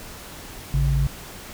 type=tone pair together; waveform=sine; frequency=55 / 138.59 Hz; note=A1 / C#3; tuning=0 / 0 cents; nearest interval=octave + major third; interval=1600 cents; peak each=-20 dBFS; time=0.74-1.07 s; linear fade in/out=0 ms; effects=pink hiss -39 dBFS RMS until 1.53 s